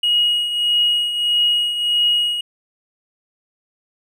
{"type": "tone with tremolo", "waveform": "triangle", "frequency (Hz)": 2891, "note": "F#7", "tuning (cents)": -41, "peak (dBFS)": -9, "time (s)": [0.03, 2.41], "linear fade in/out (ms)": 5, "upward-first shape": "triangle", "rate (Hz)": 1.6, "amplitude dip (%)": 70, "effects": ["tanh soft clip ceiling -10 dBFS"]}